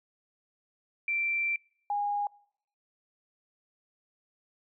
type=tone pair in turn; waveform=sine; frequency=2349 / 819.3 Hz; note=D7 / G#5; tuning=0 / -24 cents; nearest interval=octave + tritone; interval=1824 cents; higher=first; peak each=-27 dBFS; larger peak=neither; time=1.08-1.56 / 1.9-2.27 s; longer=first; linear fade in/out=2 ms; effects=noise-tail reverb RT60 0.7 s tail -26 dB re dry